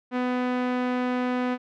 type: tone with low-pass filter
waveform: sawtooth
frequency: 249.8 Hz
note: B3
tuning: 20 cents sharp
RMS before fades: -26 dBFS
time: 0.11-1.58 s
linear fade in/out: 50 ms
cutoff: 2200 Hz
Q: 0.85
effects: none